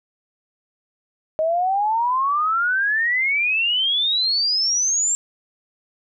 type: exponential sweep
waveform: sine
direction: up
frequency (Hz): 621 to 7500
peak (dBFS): -17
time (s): 1.39-5.15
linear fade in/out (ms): 0
effects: none